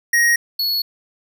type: tone pair in turn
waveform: square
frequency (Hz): 1880 / 4379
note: A#6 / C#8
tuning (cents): +14 / -22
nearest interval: octave + minor third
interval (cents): 1464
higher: second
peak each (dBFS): -13 / -18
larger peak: first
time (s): 0.13-0.36 / 0.59-0.82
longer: neither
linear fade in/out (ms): 5
effects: none